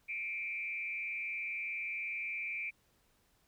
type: tone with frequency modulation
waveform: sine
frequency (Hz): 2349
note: D7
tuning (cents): 0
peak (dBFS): -36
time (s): 0.08-2.71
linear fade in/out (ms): 20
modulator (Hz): 175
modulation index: 0.69
effects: pink hiss -72 dBFS RMS until 3.47 s